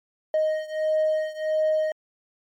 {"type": "beating tone pair", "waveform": "triangle", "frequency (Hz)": [622.3, 623.8], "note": ["D#5", "D#5"], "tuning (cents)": [0, 4], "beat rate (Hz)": 1.5, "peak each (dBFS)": [-21, -23], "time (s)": [0.34, 1.92], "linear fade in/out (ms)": 2, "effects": ["tanh soft clip ceiling -13 dBFS", "MP3 96 kbps"]}